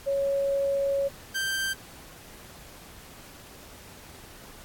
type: tone pair in turn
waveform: sine / sawtooth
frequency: 554.4 / 1568.1 Hz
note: C#5 / G6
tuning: 0 / 0 cents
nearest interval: octave + tritone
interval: 1800 cents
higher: second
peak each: -23 dBFS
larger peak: neither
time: 0.06-1.09 / 1.34-1.74 s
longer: first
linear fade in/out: 20 ms
effects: pink hiss -48 dBFS RMS until 4.64 s + AAC 64 kbps